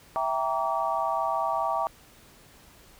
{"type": "chord", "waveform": "sine", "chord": "E half-diminished seventh", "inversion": "none", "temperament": "equal with one note detuned", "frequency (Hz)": [659.3, 784, 932.3, 1146.5], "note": ["E5", "G5", "Bb5", "D6"], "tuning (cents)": [0, 0, 0, -42], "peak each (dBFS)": -30, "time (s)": [0.16, 1.87], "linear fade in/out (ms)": 0, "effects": ["pink hiss -54 dBFS RMS until 2.99 s"]}